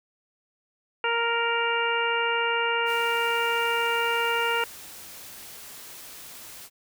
harmonic tone, 466.2 Hz, A#4, in tune, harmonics 1 / 2 / 3 / 4 / 5 / 6, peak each -29 / -28 / -28 / -34 / -32 / -30 dBFS, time 1.04-4.64 s, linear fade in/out 2 ms
white noise, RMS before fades -43 dBFS, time 2.85-6.7 s, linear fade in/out 50 ms
effects none

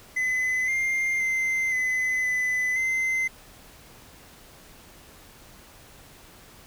triangle tone with pitch steps, 2021 / 2106 / 2077 / 2023 / 2006 / 2066 Hz, B6 / C7 / C7 / B6 / B6 / C7, +39 / +11 / -13 / +41 / +26 / -22 cents, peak -21 dBFS, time 0.16-3.28 s, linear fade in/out 10 ms, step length 520 ms, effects pink hiss -50 dBFS RMS until 6.66 s

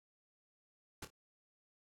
pink noise with echo, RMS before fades -45 dBFS, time 1.02-1.05 s, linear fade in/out 5 ms, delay 27 ms, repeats 2, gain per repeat -11 dB, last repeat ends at 1.104 s, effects low-pass 12000 Hz 12 dB/octave

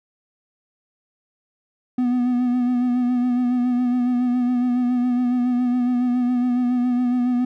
triangle tone with vibrato, 246.9 Hz, B3, in tune, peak -15 dBFS, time 1.98-7.45 s, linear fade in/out 5 ms, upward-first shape sine, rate 7.2 Hz, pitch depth 32 cents each way, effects none

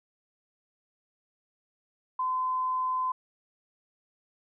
sine tone, 1024 Hz, C6, 38 cents flat, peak -26 dBFS, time 2.19-3.12 s, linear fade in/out 5 ms, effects none

